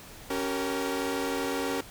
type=chord; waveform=sawtooth; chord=G diminished; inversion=second; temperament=equal with one note detuned; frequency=277.2 / 384.2 / 466.2 Hz; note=Db4 / G4 / Bb4; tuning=0 / -35 / 0 cents; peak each=-28 / -30 / -29 dBFS; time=0.3-1.81 s; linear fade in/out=5 ms; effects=pink hiss -47 dBFS RMS until 1.9 s